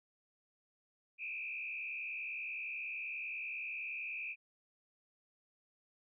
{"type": "tone with frequency modulation", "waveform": "sine", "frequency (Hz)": 2489, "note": "D#7", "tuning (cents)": 0, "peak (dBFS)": -39, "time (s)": [1.18, 4.36], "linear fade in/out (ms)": 50, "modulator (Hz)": 69.5, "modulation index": 2, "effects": []}